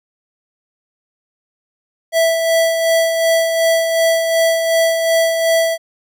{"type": "tone with tremolo", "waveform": "square", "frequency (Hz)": 658, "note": "E5", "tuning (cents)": -3, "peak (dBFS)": -11, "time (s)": [2.12, 5.78], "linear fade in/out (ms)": 50, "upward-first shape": "sine", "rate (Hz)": 2.7, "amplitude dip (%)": 45, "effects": []}